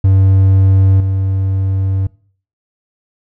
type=tone with level steps; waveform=triangle; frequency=96.1 Hz; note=G2; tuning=34 cents flat; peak=-4 / -10 dBFS; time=0.04-2.07 s; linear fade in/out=5 ms; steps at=1 s; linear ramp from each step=2 ms; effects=noise-tail reverb RT60 0.5 s tail -22 dB re dry